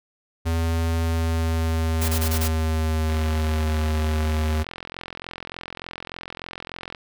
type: tone with pitch glide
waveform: square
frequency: 82.41 to 77.78 Hz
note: E2 to D#2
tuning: 0 to 0 cents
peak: -21 dBFS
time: 0.45-4.64 s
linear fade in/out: 20 ms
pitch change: -100 cents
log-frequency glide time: 1-3.76 s
type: noise bursts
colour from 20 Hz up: white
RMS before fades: -28 dBFS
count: 5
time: 2.01-2.482 s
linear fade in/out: 10 ms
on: 76 ms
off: 23 ms
type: click train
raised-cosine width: 0.3 ms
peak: -17 dBFS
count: 168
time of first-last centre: 3.1-6.948 s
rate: 43.4 Hz
effects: none